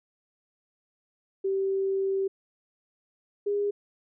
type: tone pair in turn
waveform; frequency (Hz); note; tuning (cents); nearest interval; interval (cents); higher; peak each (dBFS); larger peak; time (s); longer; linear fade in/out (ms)
sine; 387.7 / 407.7; G4 / G#4; -19 / -32; minor second; 87; second; -24; neither; 1.44-2.28 / 3.46-3.71; first; 10
effects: none